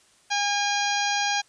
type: harmonic tone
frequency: 813 Hz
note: G#5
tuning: 37 cents flat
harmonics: 1 / 2 / 3 / 4 / 5 / 6 / 7 / 8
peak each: -26 / -29 / -31 / -32 / -33 / -34 / -34 / -35 dBFS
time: 0.3-1.42 s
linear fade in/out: 20 ms
effects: white hiss -59 dBFS RMS until 1.48 s + resampled to 22050 Hz